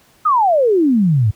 sine exponential sweep, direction down, 1300 to 98 Hz, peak -10 dBFS, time 0.25-1.31 s, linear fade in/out 10 ms, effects pink hiss -52 dBFS RMS until 1.35 s + high-pass 60 Hz 12 dB/octave

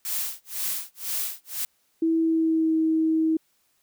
blue noise with tremolo, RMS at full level -27 dBFS, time 0.05-1.65 s, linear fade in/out 0 ms, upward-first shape sine, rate 2 Hz, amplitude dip 100%
sine tone with pitch glide, 326.1 to 319.4 Hz, E4 to D#4, -19 to +45 cents, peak -19 dBFS, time 2.02-3.37 s, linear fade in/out 5 ms, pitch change -36 cents, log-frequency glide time 2.19-2.76 s
effects white hiss -68 dBFS RMS until 3.82 s

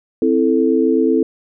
sine chord, A minor, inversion first, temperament equal, 261.6 / 329.6 / 440 Hz, C4 / E4 / A4, 0 / 0 / 0 cents, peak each -16 dBFS, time 0.22-1.23 s, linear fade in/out 2 ms, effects none

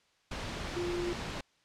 sine tone in noise, 350 Hz, F4, 4 cents sharp, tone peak -32 dBFS, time 0.76-1.13 s, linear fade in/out 5 ms, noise pink, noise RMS -38 dBFS, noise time 0.31-1.41 s, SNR +3 dB, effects white hiss -69 dBFS RMS until 1.64 s + low-pass 5000 Hz 12 dB/octave

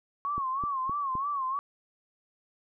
sine tone with vibrato, 1100 Hz, C#6, 14 cents flat, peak -28 dBFS, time 0.25-1.59 s, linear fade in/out 0 ms, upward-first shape sine, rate 3.1 Hz, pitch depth 110 cents each way
click train, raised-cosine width 3 ms, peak -26 dBFS, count 4, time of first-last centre 0.38-1.153 s, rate 3.88 Hz
effects none

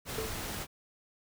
pink noise, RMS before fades -38 dBFS, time 0.05-0.67 s, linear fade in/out 50 ms
triangle tone with exponential decay, 440 Hz, A4, in tune, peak -30 dBFS, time 0.18-0.48 s, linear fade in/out 2 ms, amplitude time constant 65 ms
effects none

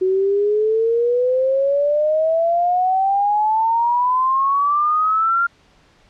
sine exponential sweep, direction up, 370 to 1400 Hz, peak -14 dBFS, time 0.01-5.47 s, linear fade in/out 10 ms, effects pink hiss -54 dBFS RMS until 6.09 s + low-pass 5000 Hz 12 dB/octave

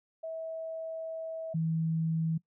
sine tone pair in turn, 648 / 162 Hz, E5 / E3, -30 / -30 cents, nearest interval 2 octaves, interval 2400 cents, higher first, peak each -35 / -27 dBFS, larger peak second, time 0.23-1.54 / 1.54-2.38 s, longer first, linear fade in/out 10 ms, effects noise-tail reverb RT60 0.1 s tail -21 dB re dry

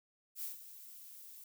violet noise with ADSR envelope, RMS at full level -40 dBFS, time 0.35-1.44 s, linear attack 78 ms, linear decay 140 ms, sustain -13 dB, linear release 3 ms, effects none

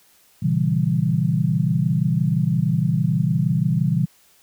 sine chord, A# diminished seventh, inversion none, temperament equal with one note detuned, 119.2 / 138.59 / 164.81 / 196 Hz, A#2 / C#3 / E3 / G3, +39 / 0 / 0 / 0 cents, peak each -24 / -22 / -20 / -25 dBFS, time 0.42-4.06 s, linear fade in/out 10 ms, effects white hiss -56 dBFS RMS until 4.42 s

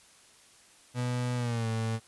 35% pulse tone with pitch glide, 123.47 to 112.57 Hz, B2 to A2, 0 to +40 cents, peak -27 dBFS, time 0.94-2 s, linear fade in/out 50 ms, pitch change -160 cents, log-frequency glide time 1.36-1.67 s, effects white hiss -58 dBFS RMS until 2.07 s + resampled to 24000 Hz

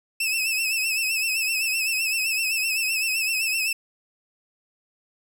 sawtooth tone with vibrato, 2614 Hz, E7, 15 cents flat, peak -19 dBFS, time 0.2-3.73 s, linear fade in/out 5 ms, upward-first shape triangle, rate 7.8 Hz, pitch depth 82 cents each way, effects none

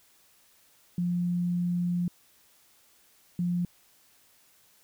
sine tone bursts at uneven times, 175.8 Hz, F3, 12 cents sharp, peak -25 dBFS, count 2, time 0.98-2.08 / 3.39-3.65 s, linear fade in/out 2 ms, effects white hiss -62 dBFS RMS until 4.83 s

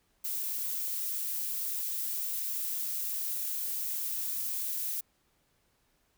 violet noise, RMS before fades -34 dBFS, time 0.24-5.01 s, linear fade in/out 10 ms, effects pink hiss -72 dBFS RMS until 6.17 s

